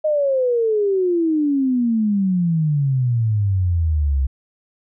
sine exponential sweep, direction down, 625 to 65 Hz, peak -15 dBFS, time 0.04-4.27 s, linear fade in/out 10 ms, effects none

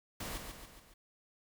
pink noise with echo, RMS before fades -41 dBFS, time 0.2-0.38 s, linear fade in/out 5 ms, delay 140 ms, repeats 4, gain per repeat -5 dB, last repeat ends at 0.94 s, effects none

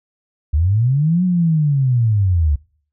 sine linear two-way sweep, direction up then down, 69.3 to 185 to 69.3 Hz, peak -12 dBFS, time 0.53-2.56 s, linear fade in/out 10 ms, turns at 1.24 s, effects noise-tail reverb RT60 0.5 s tail -24 dB re dry

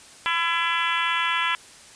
harmonic tone, 336.1 Hz, E4, 34 cents sharp, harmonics 3 / 4 / 5 / 6 / 7 / 8 / 9 / 10, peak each -27 / -28 / -29 / -30 / -30 / -31 / -32 / -32 dBFS, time 0.26-1.55 s, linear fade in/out 0 ms, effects white hiss -47 dBFS RMS until 1.95 s + resampled to 22050 Hz

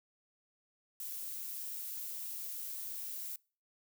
violet noise, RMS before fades -42 dBFS, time 1-3.36 s, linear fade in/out 2 ms, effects noise-tail reverb RT60 0.4 s tail -26 dB re dry

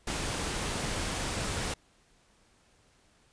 pink noise, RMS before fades -33 dBFS, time 0.07-1.74 s, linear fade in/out 5 ms, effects pink hiss -65 dBFS RMS until 3.32 s + resampled to 22050 Hz

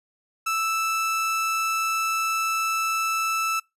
30% pulse tone, 1318.5 Hz, E6, in tune, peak -20 dBFS, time 0.46-3.6 s, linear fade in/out 10 ms, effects noise-tail reverb RT60 0.2 s tail -25 dB re dry + resampled to 32000 Hz

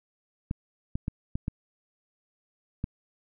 clicks, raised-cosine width 5 ms, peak -17 dBFS, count 6, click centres 0.511 / 0.955 / 1.081 / 1.355 / 1.481 / 2.841 s, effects none

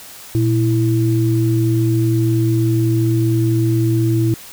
sine tone pair together, 117.95 / 329.6 Hz, A#2 / E4, +21 / 0 cents, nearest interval octave + tritone, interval 1779 cents, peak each -14 / -17 dBFS, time 0.35-4.34 s, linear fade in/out 0 ms, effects white hiss -37 dBFS RMS until 4.52 s

